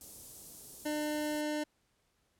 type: band-stop noise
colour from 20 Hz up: white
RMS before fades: -47 dBFS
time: 0.01-1.41 s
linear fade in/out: 0 ms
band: 470 to 7500 Hz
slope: 12 dB/octave
type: tone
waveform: 25% pulse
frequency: 300.9 Hz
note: D4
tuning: 42 cents sharp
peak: -29 dBFS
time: 0.85-1.64 s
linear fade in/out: 10 ms
effects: pink hiss -75 dBFS RMS until 2.39 s + low-pass 12000 Hz 12 dB/octave